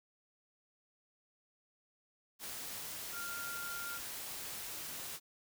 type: tone in noise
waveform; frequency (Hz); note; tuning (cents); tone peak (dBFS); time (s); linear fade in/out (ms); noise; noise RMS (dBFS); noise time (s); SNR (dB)
sine; 1396.9; F6; 0; -42; 3.12-4; 50; white; -44; 2.39-5.2; -1
effects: none